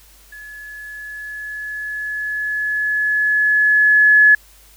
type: tone with level ramp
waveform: sine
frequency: 1705 Hz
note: G#6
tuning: 45 cents sharp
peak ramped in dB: -34 to -6 dBFS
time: 0.32-4.35 s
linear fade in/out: 5 ms
effects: added 50 Hz sine -49 dBFS peak until 4.76 s + white hiss -49 dBFS RMS until 4.76 s